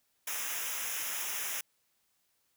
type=noise with comb filter; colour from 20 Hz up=white; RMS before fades=-36 dBFS; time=0.27-1.61 s; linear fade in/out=5 ms; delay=0.23 ms; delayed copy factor=-0.85; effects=white hiss -75 dBFS RMS until 2.56 s